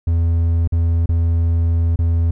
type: tone with dropouts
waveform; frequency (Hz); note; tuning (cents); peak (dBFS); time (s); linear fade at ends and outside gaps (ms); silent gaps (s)
triangle; 83.6; E2; +25; -11; 0.07-2.31; 5; 0.676-0.722 / 1.059-1.09 / 1.96-1.989
effects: none